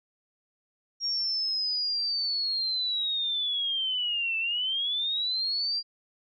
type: linear two-way sweep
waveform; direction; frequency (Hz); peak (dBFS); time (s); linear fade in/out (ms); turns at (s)
sine; down then up; 5600 to 2637 to 4793; -26; 1-5.83; 50; 4.38
effects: none